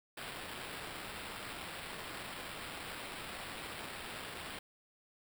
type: noise with sample-and-hold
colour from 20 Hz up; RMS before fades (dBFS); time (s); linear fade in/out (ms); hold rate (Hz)
white; -45; 0.17-4.59; 5; 6300
effects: none